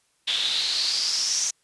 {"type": "noise with band-pass filter sweep", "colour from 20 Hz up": "pink", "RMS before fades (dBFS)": -25, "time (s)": [0.27, 1.51], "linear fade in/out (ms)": 10, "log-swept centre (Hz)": [3400, 6200], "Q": 6.6, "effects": ["white hiss -67 dBFS RMS until 1.63 s", "resampled to 24000 Hz"]}